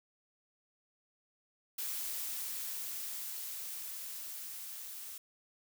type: noise with level ramp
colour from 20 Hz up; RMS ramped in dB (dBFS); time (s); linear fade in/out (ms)
blue; -38 to -46; 1.78-5.18; 5
effects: none